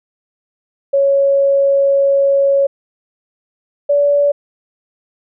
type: tone pair in turn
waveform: sine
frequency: 554.4 / 574.1 Hz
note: C#5 / D5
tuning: 0 / -39 cents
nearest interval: minor second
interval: 61 cents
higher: second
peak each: -9 dBFS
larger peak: neither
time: 0.93-2.67 / 3.89-4.32 s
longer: first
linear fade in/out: 10 ms
effects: none